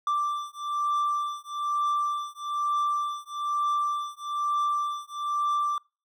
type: beating tone pair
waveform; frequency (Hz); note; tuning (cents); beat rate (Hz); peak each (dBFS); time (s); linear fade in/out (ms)
triangle; 1174.7 / 1175.8; D6 / D6; 0 / +2; 1.1; -27; 0.07-5.78; 2
effects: noise-tail reverb RT60 0.3 s tail -25 dB re dry